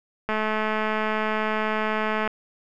click train, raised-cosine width 0.5 ms, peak -11 dBFS, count 430, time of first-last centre 0.29-2.276 s, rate 216 Hz, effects none

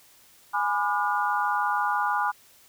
sine chord, G# diminished seventh, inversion none, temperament just, 830.6 / 996.7 / 1196.1 / 1435.3 Hz, G#5 / B5 / D6 / F6, 0 / +16 / +31 / +47 cents, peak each -27 / -28 / -29 / -29 dBFS, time 0.53-2.32 s, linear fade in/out 20 ms, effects white hiss -56 dBFS RMS until 2.68 s

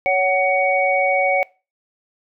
sine tone cluster, 559 / 747 / 2243 Hz, C#5 / F#5 / C#7, +14 / +16 / +20 cents, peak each -19 dBFS, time 0.06-1.43 s, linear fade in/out 0 ms, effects noise-tail reverb RT60 0.3 s tail -22 dB re dry

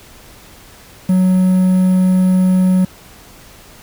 triangle tone with quantisation, 185 Hz, F#3, in tune, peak -7 dBFS, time 1.09-2.85 s, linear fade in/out 5 ms, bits 6, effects pink hiss -41 dBFS RMS until 3.82 s

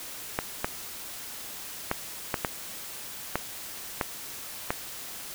clicks, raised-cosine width 0.5 ms, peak -10 dBFS, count 8, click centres 0.389 / 0.645 / 1.914 / 2.342 / 2.448 / 3.356 / 4.012 / 4.705 s, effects white hiss -40 dBFS RMS until 5.34 s

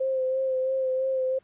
sine tone with vibrato, 523.3 Hz, C5, in tune, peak -23 dBFS, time 0-1.39 s, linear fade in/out 10 ms, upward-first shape sine, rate 3 Hz, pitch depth 24 cents each way, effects pink hiss -65 dBFS RMS until 1.43 s + resampled to 8000 Hz

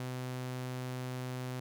sawtooth tone, 127.1 Hz, C3, 50 cents flat, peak -33 dBFS, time 0-1.6 s, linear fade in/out 2 ms, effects none

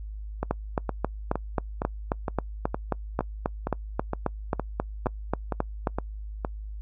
two click trains, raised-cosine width 1 ms, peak -13 / -10 dBFS, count 14 / 21, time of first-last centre 0.43-6.449 / 0.51-5.872 s, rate 2.16 / 3.73 Hz, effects noise-tail reverb RT60 0.1 s tail -26 dB re dry + added 52 Hz sine -34 dBFS peak until 6.81 s

